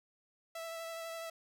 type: tone with vibrato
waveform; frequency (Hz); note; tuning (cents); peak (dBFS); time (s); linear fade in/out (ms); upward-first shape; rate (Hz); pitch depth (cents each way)
sawtooth; 659.3; E5; 0; -37; 0.55-1.3; 5; sine; 12; 14
effects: none